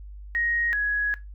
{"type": "tone pair in turn", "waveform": "sine", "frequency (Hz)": [1877, 1672.2], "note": ["A#6", "G#6"], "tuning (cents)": [11, 11], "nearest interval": "major second", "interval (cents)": 200, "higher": "first", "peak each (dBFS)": [-23, -22], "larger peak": "second", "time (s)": [[0.35, 0.73], [0.73, 1.14]], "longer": "second", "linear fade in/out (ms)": 0, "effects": ["noise-tail reverb RT60 0.2 s tail -17 dB re dry", "added 50 Hz sine -38 dBFS peak until 1.34 s"]}